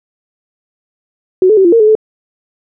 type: tone with pitch steps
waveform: sine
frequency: 371.3 / 432.1 / 383.3 / 343.4 / 460 / 427 / 434.5 Hz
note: F#4 / A4 / G4 / F4 / A#4 / G#4 / A4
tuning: +6 / -31 / -39 / -29 / -23 / +48 / -22 cents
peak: -4 dBFS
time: 1.42-1.952 s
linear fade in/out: 2 ms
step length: 76 ms
effects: none